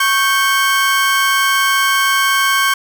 30% pulse tone pair together, 1104.2 / 1563 Hz, C#6 / G6, -7 / -6 cents, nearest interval tritone, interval 601 cents, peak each -12 dBFS, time 0-2.74 s, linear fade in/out 5 ms, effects none

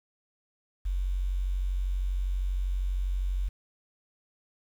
sine tone with quantisation, 46.28 Hz, F#1, 1 cent sharp, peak -26 dBFS, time 0.85-3.49 s, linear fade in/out 10 ms, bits 9, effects none

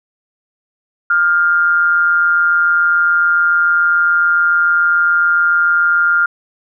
sine tone with amplitude modulation, 1400 Hz, F6, 4 cents sharp, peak -7 dBFS, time 1.1-6.26 s, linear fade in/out 5 ms, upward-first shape sine, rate 167 Hz, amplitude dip 55%, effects none

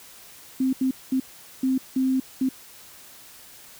sine tone bursts at uneven times, 261.6 Hz, C4, in tune, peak -19 dBFS, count 6, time 0.6-0.73 / 0.81-0.91 / 1.12-1.2 / 1.63-1.78 / 1.96-2.2 / 2.41-2.49 s, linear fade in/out 5 ms, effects white hiss -47 dBFS RMS until 3.79 s

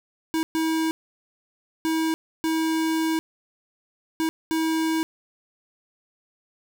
square tone bursts at uneven times, 321.3 Hz, E4, 44 cents flat, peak -22 dBFS, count 6, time 0.34-0.43 / 0.55-0.91 / 1.85-2.14 / 2.44-3.19 / 4.2-4.29 / 4.51-5.03 s, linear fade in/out 0 ms, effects none

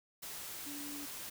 sine tone in noise, 288.6 Hz, D4, 30 cents flat, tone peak -45 dBFS, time 0.66-1.06 s, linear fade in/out 10 ms, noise white, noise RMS -45 dBFS, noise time 0.22-1.3 s, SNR -3 dB, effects none

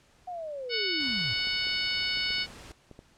sine linear sweep, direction down, 739 to 98 Hz, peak -34 dBFS, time 0.27-1.34 s, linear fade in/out 10 ms
harmonic tone, 740 Hz, F#5, in tune, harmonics 2 / 3 / 4 / 5 / 6 / 7, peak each -38 / -33 / -33 / -37 / -32 / -36 dBFS, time 0.69-2.47 s, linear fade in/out 50 ms
pink noise, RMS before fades -47 dBFS, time 1-2.72 s, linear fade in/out 2 ms
clicks, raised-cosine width 2 ms, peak -33 dBFS, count 8, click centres 1.471 / 1.67 / 2.172 / 2.306 / 2.383 / 2.709 / 2.913 / 2.991 s
effects pink hiss -62 dBFS RMS until 3.17 s + low-pass 8000 Hz 12 dB/octave

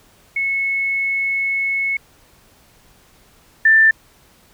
sine tone pair in turn, 2195 / 1777.3 Hz, C#7 / A6, -18 / +17 cents, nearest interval major third, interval 365 cents, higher first, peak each -17 / -8 dBFS, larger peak second, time 0.36-1.97 / 3.65-3.91 s, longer first, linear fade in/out 5 ms, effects pink hiss -52 dBFS RMS until 4.53 s

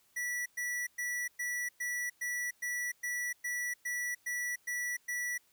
square tone bursts, 1950 Hz, B6, 23 cents flat, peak -34 dBFS, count 13, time 0.16-5.38 s, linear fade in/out 10 ms, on 300 ms, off 110 ms, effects white hiss -69 dBFS RMS until 5.52 s

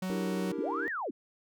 45% pulse tone, 186.2 Hz, F#3, 11 cents sharp, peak -32 dBFS, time 0.02-0.52 s, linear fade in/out 5 ms
triangle chord, E half-diminished seventh, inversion third, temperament equal with one note detuned, 293.7 / 330.6 / 392 / 466.2 Hz, D4 / E4 / G4 / Bb4, 0 / +5 / 0 / 0 cents, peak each -37 dBFS, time 0.1-0.88 s, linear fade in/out 0 ms
sine linear two-way sweep, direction up then down, 174.61 to 1920 to 203.8 Hz, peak -32 dBFS, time 0.58-1.11 s, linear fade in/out 10 ms, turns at 0.89 s
effects none

